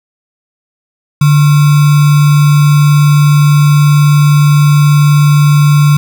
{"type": "tone with sample-and-hold", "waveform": "sine", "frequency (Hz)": 146.83, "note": "D3", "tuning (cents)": 0, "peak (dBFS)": -3, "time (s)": [1.21, 5.97], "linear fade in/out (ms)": 5, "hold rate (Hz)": 1225, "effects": []}